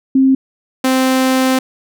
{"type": "tone pair in turn", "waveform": ["sine", "sawtooth"], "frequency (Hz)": [265.8, 260.5], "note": ["C4", "C4"], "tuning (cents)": [27, -7], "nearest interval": "unison", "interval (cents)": 34, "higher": "first", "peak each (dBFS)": -7, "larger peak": "neither", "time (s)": [[0.15, 0.35], [0.84, 1.59]], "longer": "second", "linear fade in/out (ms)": 5, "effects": []}